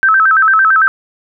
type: tone with vibrato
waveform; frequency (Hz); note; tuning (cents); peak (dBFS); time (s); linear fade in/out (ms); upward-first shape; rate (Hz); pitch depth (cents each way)
sine; 1424; F6; +33; -6; 0.03-0.88; 0; square; 8.9; 160
effects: none